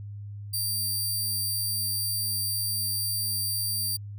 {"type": "tone", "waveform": "10% pulse", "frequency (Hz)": 4699, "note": "D8", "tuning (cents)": 0, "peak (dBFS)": -20, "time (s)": [0.53, 3.97], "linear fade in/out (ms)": 10, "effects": ["added 102 Hz sine -36 dBFS peak until 4.18 s"]}